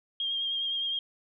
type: tone with vibrato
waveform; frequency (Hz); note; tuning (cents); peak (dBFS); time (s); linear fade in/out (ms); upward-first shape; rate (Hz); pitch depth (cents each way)
sine; 3220; G7; +46; -28; 0.2-0.99; 2; triangle; 9.7; 32
effects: none